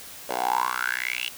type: tone with high-pass filter sweep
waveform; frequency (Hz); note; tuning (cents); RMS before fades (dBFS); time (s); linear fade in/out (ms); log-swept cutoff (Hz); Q
10% pulse; 61.74; B1; 0; -27; 0.29-1.29; 5; 580 to 3000; 8.4
effects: white hiss -42 dBFS RMS until 1.37 s